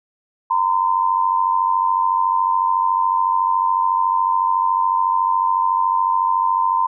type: tone pair together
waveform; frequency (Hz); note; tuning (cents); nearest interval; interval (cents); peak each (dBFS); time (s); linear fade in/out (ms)
sine; 927 / 1020.9; A#5 / C6; -10 / -43; major second; 167; -18 / -17; 0.5-6.87; 10
effects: none

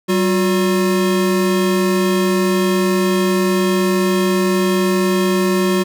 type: tone pair together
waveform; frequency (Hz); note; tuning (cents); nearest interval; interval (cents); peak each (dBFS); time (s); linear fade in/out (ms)
square; 191.02 / 360.6; G3 / F#4; -45 / -45; major seventh; 1100; -17; 0.08-5.84; 20
effects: none

